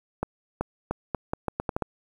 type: accelerating click train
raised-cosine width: 1 ms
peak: -12 dBFS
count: 10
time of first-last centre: 0.23-1.823 s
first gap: 380 ms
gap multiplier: 0.79
effects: 8-bit